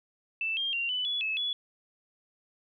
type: tone with pitch steps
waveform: sine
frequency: 2651 / 3206 / 2765 / 2994 / 3407 / 2596 / 3405 Hz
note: E7 / G7 / F7 / F#7 / G#7 / E7 / G#7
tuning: +9 / +38 / -18 / +20 / +44 / -27 / +42 cents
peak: -28 dBFS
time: 0.41-1.53 s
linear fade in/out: 2 ms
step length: 160 ms
effects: none